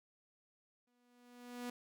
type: tone with exponential growth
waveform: sawtooth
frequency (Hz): 244.2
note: B3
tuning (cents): -19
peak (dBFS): -36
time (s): 0.87-1.7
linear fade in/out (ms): 5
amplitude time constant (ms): 180
effects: none